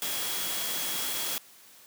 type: tone in noise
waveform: sine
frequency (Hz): 3322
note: G#7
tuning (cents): 0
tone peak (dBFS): -38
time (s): 0.02-1.38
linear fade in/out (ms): 0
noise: white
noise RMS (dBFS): -32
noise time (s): 0.02-1.38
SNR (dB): -9
effects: white hiss -54 dBFS RMS until 1.86 s + high-pass 150 Hz 12 dB/octave